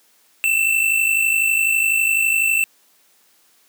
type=tone pair together; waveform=square; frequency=2629 / 2681 Hz; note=E7 / E7; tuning=-5 / +29 cents; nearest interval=unison; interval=34 cents; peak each=-22 / -17 dBFS; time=0.44-2.64 s; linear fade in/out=0 ms; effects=white hiss -57 dBFS RMS until 3.68 s + high-pass 200 Hz 12 dB/octave